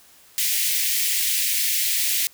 white high-pass noise, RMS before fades -22 dBFS, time 0.38-2.27 s, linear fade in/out 0 ms, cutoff 1900 Hz, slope 48 dB/octave, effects white hiss -52 dBFS RMS until 2.33 s

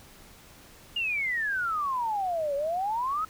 sine exponential two-way sweep, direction down then up, 2869 to 550 to 1315 Hz, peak -26 dBFS, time 0.96-3.25 s, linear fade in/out 5 ms, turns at 2.55 s, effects pink hiss -52 dBFS RMS until 3.29 s

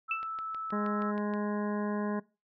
sine tone with pitch glide, 1318.5 to 1310.1 Hz, E6 to E6, 0 to -11 cents, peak -34 dBFS, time 0.08-1.12 s, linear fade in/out 20 ms, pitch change -11 cents, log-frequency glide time 0.21-0.49 s
sine tone with exponential decay, 2646 Hz, E7, 6 cents sharp, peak -26 dBFS, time 0.11-0.27 s, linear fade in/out 2 ms, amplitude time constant 34 ms
click train, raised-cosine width 0.3 ms, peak -31 dBFS, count 8, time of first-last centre 0.23-1.338 s, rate 6.32 Hz
harmonic tone, 207.7 Hz, G#3, in tune, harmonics 1 / 2 / 3 / 4 / 5 / 7 / 8 / 9, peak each -31 / -37 / -40 / -45 / -41 / -50 / -46 / -52 dBFS, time 0.72-2.2 s, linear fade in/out 10 ms
effects noise-tail reverb RT60 0.3 s tail -22 dB re dry

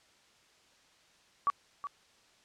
sine tone with echo, 1143 Hz, D6, 47 cents flat, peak -24 dBFS, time 1.47-1.5 s, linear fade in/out 0 ms, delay 370 ms, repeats 1, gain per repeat -11 dB, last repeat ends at 1.87 s, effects white hiss -64 dBFS RMS until 2.44 s + low-pass 6000 Hz 12 dB/octave

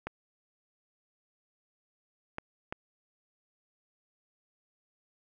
clicks, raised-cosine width 0.5 ms, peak -20 dBFS, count 3, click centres 0.07 / 2.384 / 2.725 s, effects none

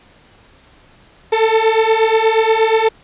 30% pulse beating tone pair, 440 / 448.4 Hz, A4 / A4, 0 / +33 cents, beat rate 8.4 Hz, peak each -12 / -11 dBFS, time 1.32-2.89 s, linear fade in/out 10 ms, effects pink hiss -48 dBFS RMS until 3.03 s + resampled to 8000 Hz

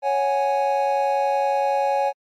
triangle chord, C# suspended fourth, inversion none, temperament equal, 554.4 / 740 / 830.6 Hz, C#5 / F#5 / G#5, 0 / 0 / 0 cents, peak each -20 / -25 / -19 dBFS, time 0.02-2.13 s, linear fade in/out 50 ms, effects MP3 64 kbps

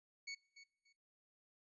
25% pulse tone with echo, 2225 Hz, C#7, 6 cents sharp, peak -40 dBFS, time 0.27-0.35 s, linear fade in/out 10 ms, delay 290 ms, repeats 2, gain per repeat -13 dB, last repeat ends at 0.93 s, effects noise-tail reverb RT60 1.0 s tail -26 dB re dry + resampled to 22050 Hz

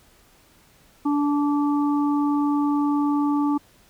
harmonic tone, 290.2 Hz, D4, 21 cents flat, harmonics 1 / 3 / 4, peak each -19 / -29 / -31 dBFS, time 1.05-3.58 s, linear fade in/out 10 ms, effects pink hiss -56 dBFS RMS until 3.89 s

